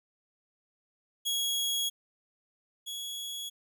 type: tone pair in turn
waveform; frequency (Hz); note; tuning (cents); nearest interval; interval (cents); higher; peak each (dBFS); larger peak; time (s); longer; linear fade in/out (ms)
sawtooth; 3322 / 3349; G#7 / G#7; 0 / +14; unison; 14; second; -25 / -33; first; 1.25-1.9 / 2.86-3.5; first; 20
effects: none

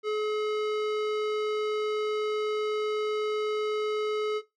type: tone with tanh clipping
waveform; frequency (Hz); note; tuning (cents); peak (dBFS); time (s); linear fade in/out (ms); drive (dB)
sine; 426; G#4; +44; -28; 0.03-4.42; 50; 18
effects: noise-tail reverb RT60 0.2 s tail -17 dB re dry

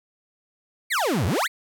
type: exponential two-way sweep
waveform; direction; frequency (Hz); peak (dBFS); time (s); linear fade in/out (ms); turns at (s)
35% pulse; down then up; 2349 to 79.6 to 2349; -19; 0.9-1.48; 20; 1.26
effects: none

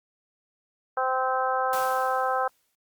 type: harmonic tone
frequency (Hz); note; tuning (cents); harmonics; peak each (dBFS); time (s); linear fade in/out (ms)
259.4; C4; -15; 2 / 3 / 4 / 5 / 6; -29 / -27 / -30 / -29 / -34; 0.97-2.48; 5
type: noise with exponential decay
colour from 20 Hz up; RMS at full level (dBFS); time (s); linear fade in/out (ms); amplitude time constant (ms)
white; -35; 1.73-2.75; 0; 220
effects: Opus 48 kbps

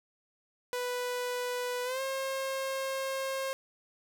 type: tone with pitch glide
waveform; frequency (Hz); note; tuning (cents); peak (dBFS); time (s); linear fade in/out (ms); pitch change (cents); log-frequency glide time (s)
sawtooth; 493.9 to 535.5; B4 to C5; 0 to +40; -28; 0.73-3.53; 0; +140; 1.84-2.01
effects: none

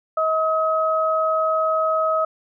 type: tone pair together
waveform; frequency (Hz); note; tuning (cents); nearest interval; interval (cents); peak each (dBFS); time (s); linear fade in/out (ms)
sine; 636 / 1273.4; D#5 / D#6; +38 / +40; octave; 1202; -20 / -20; 0.17-2.25; 5
effects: none

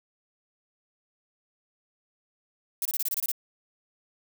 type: noise bursts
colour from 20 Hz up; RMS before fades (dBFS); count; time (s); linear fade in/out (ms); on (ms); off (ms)
violet; -28; 9; 2.82-3.317; 2; 33; 25
effects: none

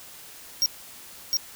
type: tone with echo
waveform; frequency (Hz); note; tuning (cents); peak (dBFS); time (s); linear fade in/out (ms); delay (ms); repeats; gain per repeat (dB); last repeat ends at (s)
square; 5588; F8; 0; -19; 0.62-0.66; 0; 710; 1; -2; 1.37
effects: white hiss -45 dBFS RMS until 1.55 s

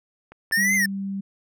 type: clicks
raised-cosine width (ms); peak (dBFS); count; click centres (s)
0.5; -28 / -25; 2; 0.32 / 0.512
type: linear two-way sweep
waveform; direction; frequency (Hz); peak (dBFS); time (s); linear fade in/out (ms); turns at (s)
square; up then down; 1760 to 2107 to 1760; -19; 0.52-0.86; 5; 0.75
type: tone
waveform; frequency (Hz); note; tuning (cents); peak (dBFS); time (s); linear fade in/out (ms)
sine; 196; G3; 0; -26; 0.57-1.21; 10
effects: none

